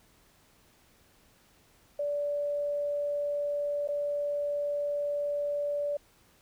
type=tone with dropouts; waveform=sine; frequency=580 Hz; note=D5; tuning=22 cents flat; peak=-28 dBFS; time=1.99-5.97 s; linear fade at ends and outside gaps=5 ms; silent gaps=3.876-3.886 s; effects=pink hiss -63 dBFS RMS until 6.41 s

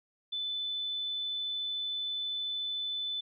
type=tone; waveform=sine; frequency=3507 Hz; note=A7; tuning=6 cents flat; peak=-32 dBFS; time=0.32-3.21 s; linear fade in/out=10 ms; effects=none

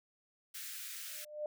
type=high-pass noise; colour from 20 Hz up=white; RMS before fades=-45 dBFS; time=0.54-1.25 s; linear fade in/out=10 ms; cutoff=1400 Hz; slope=48 dB/octave
type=tone with exponential growth; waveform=sine; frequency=601 Hz; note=D5; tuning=40 cents sharp; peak=-33 dBFS; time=1.06-1.46 s; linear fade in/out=2 ms; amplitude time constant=85 ms
effects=none

